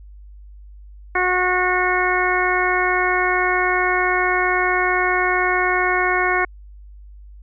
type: harmonic tone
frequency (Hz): 364.5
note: F#4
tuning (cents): -26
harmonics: 1 / 2 / 3 / 4 / 5 / 6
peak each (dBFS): -23 / -23 / -23 / -23 / -23 / -23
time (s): 1.15-6.45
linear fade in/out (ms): 5
effects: added 50 Hz sine -38 dBFS peak until 7.42 s